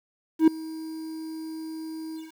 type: tone with ADSR envelope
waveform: triangle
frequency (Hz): 319.1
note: D#4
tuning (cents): +44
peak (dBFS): -9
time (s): 0.39-2.33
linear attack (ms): 86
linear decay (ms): 4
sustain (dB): -22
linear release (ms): 170
effects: 8-bit